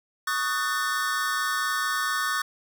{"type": "chord", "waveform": "square", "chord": "D# half-diminished seventh", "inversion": "third", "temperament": "just", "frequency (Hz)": [1120.1, 1244.5, 1493.4, 1792.1], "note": ["C#6", "D#6", "F#6", "A6"], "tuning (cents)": [18, 0, 16, 31], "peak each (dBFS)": -31, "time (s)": [0.27, 2.42], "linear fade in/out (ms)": 5, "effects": ["9-bit"]}